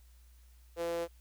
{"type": "tone with high-pass filter", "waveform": "sawtooth", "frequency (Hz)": 169.4, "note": "E3", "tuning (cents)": 48, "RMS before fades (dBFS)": -35, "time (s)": [0.76, 1.08], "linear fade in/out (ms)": 50, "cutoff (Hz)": 460, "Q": 8.5, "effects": ["added 60 Hz sine -56 dBFS peak until 1.2 s", "white hiss -69 dBFS RMS until 1.2 s"]}